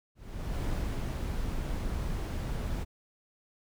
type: noise with ADSR envelope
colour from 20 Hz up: brown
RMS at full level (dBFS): -31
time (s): 0.15-2.85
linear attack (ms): 500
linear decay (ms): 300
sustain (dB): -2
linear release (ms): 26
effects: none